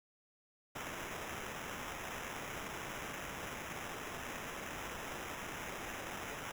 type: noise with sample-and-hold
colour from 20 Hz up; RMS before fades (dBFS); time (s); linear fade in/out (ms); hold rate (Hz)
violet; -44; 0.75-6.52; 10; 4410
effects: none